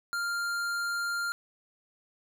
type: tone with tanh clipping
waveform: sine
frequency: 1396.9 Hz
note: F6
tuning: in tune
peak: -31 dBFS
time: 0.13-1.32 s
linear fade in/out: 0 ms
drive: 17 dB
effects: none